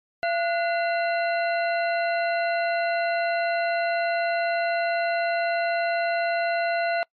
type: harmonic tone with a mistuned harmonic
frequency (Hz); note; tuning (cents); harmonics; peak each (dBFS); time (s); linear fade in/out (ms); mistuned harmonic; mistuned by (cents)
681; F5; -44; 1 / 2 / 3 / 4 / 6; -23 / -29 / -33 / -35 / -39; 0.23-7.03; 0; 2; +120
effects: noise-tail reverb RT60 0.1 s tail -26 dB re dry + MP3 64 kbps